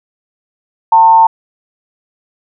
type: tone with frequency modulation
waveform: sine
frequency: 900 Hz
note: A5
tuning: 39 cents sharp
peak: -3 dBFS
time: 0.92-1.27 s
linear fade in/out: 5 ms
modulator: 155 Hz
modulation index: 0.3
effects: none